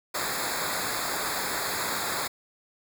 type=noise with comb filter; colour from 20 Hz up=pink; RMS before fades=-30 dBFS; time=0.14-2.28 s; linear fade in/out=10 ms; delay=0.34 ms; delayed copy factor=-1; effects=none